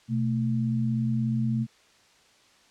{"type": "tone pair together", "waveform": "sine", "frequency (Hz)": [125.5, 222.2], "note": ["B2", "A3"], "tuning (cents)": [28, 17], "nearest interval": "minor seventh", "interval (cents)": 989, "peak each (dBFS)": -26, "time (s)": [0.08, 1.67], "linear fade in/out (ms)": 50, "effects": ["white hiss -59 dBFS RMS until 2.7 s", "low-pass 6000 Hz 12 dB/octave"]}